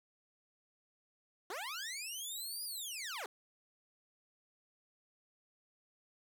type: linear two-way sweep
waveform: 15% pulse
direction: up then down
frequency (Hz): 330.8 to 4958 to 343.1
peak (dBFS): -34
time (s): 1.5-3.26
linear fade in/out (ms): 2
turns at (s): 2.64
effects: none